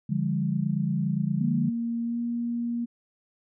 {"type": "chord", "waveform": "sine", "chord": "D diminished", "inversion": "none", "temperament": "equal with one note detuned", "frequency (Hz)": [146.83, 174.61, 204.1], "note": ["D3", "F3", "Ab3"], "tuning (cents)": [0, 0, -30], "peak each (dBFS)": -28, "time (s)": [0.09, 1.7], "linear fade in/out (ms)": 10}
{"type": "tone with pitch glide", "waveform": "sine", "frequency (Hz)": [233.1, 236.5], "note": ["A#3", "A#3"], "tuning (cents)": [0, 25], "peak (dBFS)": -26, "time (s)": [1.4, 2.86], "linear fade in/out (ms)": 20, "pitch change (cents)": 25, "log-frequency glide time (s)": [2.03, 2.19]}
{"effects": []}